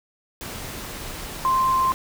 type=tone in noise; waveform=sine; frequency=1046.5 Hz; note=C6; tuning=in tune; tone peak=-17 dBFS; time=1.45-1.92 s; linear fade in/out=0 ms; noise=pink; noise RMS=-34 dBFS; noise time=0.41-1.94 s; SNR=+14 dB; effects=none